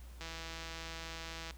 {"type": "click train", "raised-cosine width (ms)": 0.2, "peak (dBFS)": -27, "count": 214, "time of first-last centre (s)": [0.21, 1.509], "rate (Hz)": 164, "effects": ["added 60 Hz sine -48 dBFS peak until 1.57 s", "pink hiss -61 dBFS RMS until 1.57 s"]}